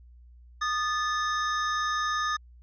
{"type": "tone pair together", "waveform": "square", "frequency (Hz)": [1232, 1742.3], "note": ["D#6", "A6"], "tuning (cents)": [-17, -17], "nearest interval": "tritone", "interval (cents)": 600, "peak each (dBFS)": [-28, -32], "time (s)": [0.61, 2.37], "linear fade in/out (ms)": 10, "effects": ["added 60 Hz sine -49 dBFS peak until 2.62 s", "resampled to 16000 Hz"]}